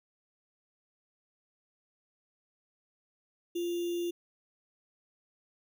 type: tone with sample-and-hold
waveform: sine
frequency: 346.6 Hz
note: F4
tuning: 13 cents flat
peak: -30 dBFS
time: 3.55-4.11 s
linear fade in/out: 10 ms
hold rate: 3150 Hz
effects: none